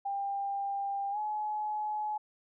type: tone with pitch glide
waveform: sine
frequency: 796 to 848.2 Hz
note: G5 to G#5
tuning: +26 to +36 cents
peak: -31 dBFS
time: 0.05-2.18 s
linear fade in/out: 10 ms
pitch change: +110 cents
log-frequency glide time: 1.11-1.18 s
effects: none